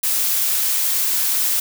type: noise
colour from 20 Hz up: blue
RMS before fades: -19 dBFS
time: 0.03-1.6 s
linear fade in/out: 5 ms
effects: none